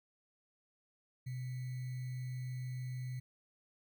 sine tone with sample-and-hold, 126.9 Hz, B2, 47 cents sharp, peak -38 dBFS, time 1.26-3.2 s, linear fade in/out 10 ms, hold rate 2100 Hz, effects none

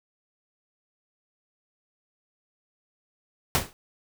pink noise with exponential decay, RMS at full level -19 dBFS, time 3.55-3.73 s, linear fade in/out 0 ms, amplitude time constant 39 ms, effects none

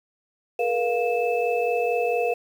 sine tone cluster, 434.5 / 478.9 / 700 / 2623 Hz, A4 / A#4 / F5 / E7, -22 / +47 / +4 / -9 cents, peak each -29 / -23 / -26 / -31 dBFS, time 0.59-2.34 s, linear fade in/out 5 ms, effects 8-bit

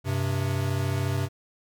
square tone pair together, 96.78 / 130.81 Hz, G2 / C3, -22 / 0 cents, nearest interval perfect fourth, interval 522 cents, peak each -28 / -28 dBFS, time 0.04-1.29 s, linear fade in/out 50 ms, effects none

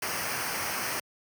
pink noise with comb filter, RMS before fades -32 dBFS, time 0.02-1 s, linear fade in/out 5 ms, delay 0.27 ms, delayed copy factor -0.7, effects high-pass 100 Hz 12 dB/octave

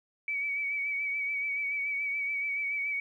sine tone with vibrato, 2274 Hz, C#7, 44 cents sharp, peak -29 dBFS, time 0.28-3 s, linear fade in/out 2 ms, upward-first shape sine, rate 7 Hz, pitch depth 35 cents each way, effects 11-bit

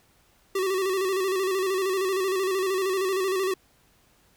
square tone with vibrato, 380 Hz, F#4, 46 cents sharp, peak -24 dBFS, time 0.55-3.54 s, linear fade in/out 5 ms, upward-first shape square, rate 13 Hz, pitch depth 49 cents each way, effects pink hiss -62 dBFS RMS until 4.36 s

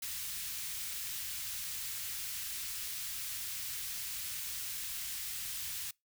white band-stop noise, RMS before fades -40 dBFS, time 0.02-5.91 s, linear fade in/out 5 ms, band 110 to 1900 Hz, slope 12 dB/octave, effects noise-tail reverb RT60 0.2 s tail -25 dB re dry

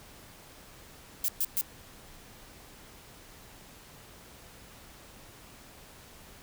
violet noise bursts, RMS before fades -28 dBFS, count 3, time 1.24-1.612 s, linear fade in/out 2 ms, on 44 ms, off 120 ms, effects pink hiss -52 dBFS RMS until 6.42 s

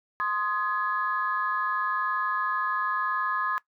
sine chord, Ab major, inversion first, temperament equal with one note detuned, 1046.5 / 1244.5 / 1687.3 Hz, C6 / Eb6 / Ab6, 0 / 0 / +27 cents, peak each -29 dBFS, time 0.2-3.58 s, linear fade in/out 0 ms, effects noise-tail reverb RT60 0.1 s tail -20 dB re dry + tanh soft clip ceiling -15 dBFS

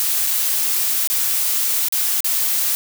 blue noise with dropouts, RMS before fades -19 dBFS, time 0-2.75 s, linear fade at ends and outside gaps 0 ms, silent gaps 0.267-0.271 / 1.074-1.1 / 1.885-1.924 / 2.205-2.244 s, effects none

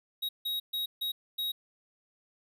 square tone bursts at uneven times, 3800 Hz, A#7, 33 cents sharp, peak -31 dBFS, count 5, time 0.22-0.29 / 0.45-0.6 / 0.73-0.86 / 1.01-1.12 / 1.38-1.52 s, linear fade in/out 10 ms, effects none

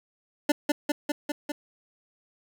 25% pulse tone with echo, 293.7 Hz, D4, in tune, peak -15 dBFS, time 0.49-0.52 s, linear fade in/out 5 ms, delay 200 ms, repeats 5, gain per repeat -2 dB, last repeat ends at 1.52 s, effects 9-bit

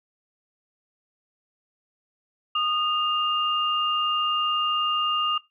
sine tone pair together, 1231.1 / 2812 Hz, D#6 / F7, -19 / +11 cents, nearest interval octave + major second, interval 1430 cents, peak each -24 dBFS, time 2.55-5.38 s, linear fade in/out 5 ms, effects noise-tail reverb RT60 0.2 s tail -19 dB re dry

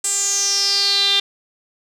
sawtooth tone with band-pass filter sweep, 398.3 Hz, G4, 28 cents sharp, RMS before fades -18 dBFS, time 0.04-1.2 s, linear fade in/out 5 ms, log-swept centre 8000 to 3500 Hz, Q 8.2, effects none

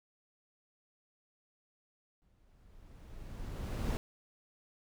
brown noise with exponential growth, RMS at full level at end -30 dBFS, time 2.22-3.97 s, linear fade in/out 0 ms, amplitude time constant 380 ms, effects none

